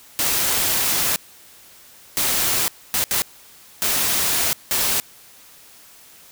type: noise bursts at uneven times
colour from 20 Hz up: white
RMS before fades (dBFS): -20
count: 6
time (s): 0.19-1.16 / 2.17-2.68 / 2.94-3.04 / 3.11-3.22 / 3.82-4.53 / 4.71-5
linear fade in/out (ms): 0
effects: white hiss -47 dBFS RMS until 6.31 s